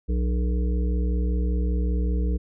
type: harmonic tone with a mistuned harmonic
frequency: 60.6 Hz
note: B1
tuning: 32 cents flat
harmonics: 1 / 3 / 5 / 7 / 8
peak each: -21 / -31 / -35 / -38 / -39 dBFS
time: 0.08-2.38 s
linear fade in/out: 20 ms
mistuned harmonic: 8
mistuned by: -56 cents
effects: none